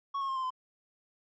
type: tone with pitch steps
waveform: triangle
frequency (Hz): 1108.7 / 1087.1 / 1066 / 1045.3 / 1024.9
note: C#6 / C#6 / C6 / C6 / C6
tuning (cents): 0 / -34 / +32 / -2 / -36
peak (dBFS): -29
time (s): 0.14-0.505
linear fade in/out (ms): 10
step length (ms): 73
effects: resampled to 16000 Hz